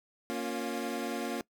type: chord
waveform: 25% pulse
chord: Bb minor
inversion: none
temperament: equal with one note detuned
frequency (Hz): 233.1 / 277.2 / 354.9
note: Bb3 / Db4 / F4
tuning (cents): 0 / 0 / +28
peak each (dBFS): -33 / -34 / -34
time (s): 0.3-1.41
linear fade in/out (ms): 0
effects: noise-tail reverb RT60 0.1 s tail -22 dB re dry